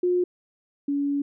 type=tone pair in turn; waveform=sine; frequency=358.2 / 283.7 Hz; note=F4 / C#4; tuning=+44 / +40 cents; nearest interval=major third; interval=404 cents; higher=first; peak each=-19 / -22 dBFS; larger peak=first; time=0.03-0.24 / 0.88-1.22 s; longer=second; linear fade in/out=5 ms; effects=none